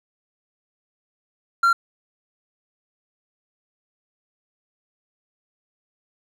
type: tone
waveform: triangle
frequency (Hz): 1376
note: F6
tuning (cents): -26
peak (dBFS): -12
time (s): 1.63-1.73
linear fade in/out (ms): 5
effects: none